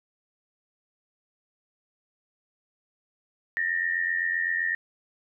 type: tone pair together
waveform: sine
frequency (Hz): 1793 / 1880.8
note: A6 / A#6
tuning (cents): +32 / +15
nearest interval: minor second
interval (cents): 83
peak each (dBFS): -27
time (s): 3.57-4.75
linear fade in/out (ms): 0
effects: none